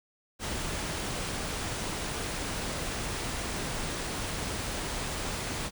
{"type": "band-stop noise", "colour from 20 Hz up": "pink", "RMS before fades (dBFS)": -34, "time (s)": [0.39, 5.71], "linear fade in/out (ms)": 50, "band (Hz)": [11000, 16000], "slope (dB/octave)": 96, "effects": []}